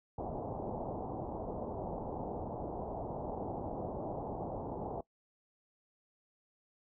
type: low-pass noise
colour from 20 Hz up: white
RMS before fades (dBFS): -40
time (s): 0.18-5.01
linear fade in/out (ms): 5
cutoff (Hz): 860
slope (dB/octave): 48
effects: noise-tail reverb RT60 0.1 s tail -20 dB re dry